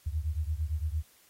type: beating tone pair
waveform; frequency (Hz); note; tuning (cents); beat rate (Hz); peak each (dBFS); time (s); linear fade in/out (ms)
sine; 74.3 / 83.1; D2 / E2; +21 / +15; 8.8; -31 / -33; 0.06-1.03; 10
effects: white hiss -62 dBFS RMS until 1.29 s + AAC 48 kbps